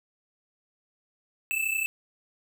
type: tone pair together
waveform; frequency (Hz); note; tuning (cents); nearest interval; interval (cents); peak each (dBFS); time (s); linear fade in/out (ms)
square; 2622 / 2654; E7 / E7; -10 / +11; unison; 21; -29 / -30; 1.51-1.86; 0
effects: none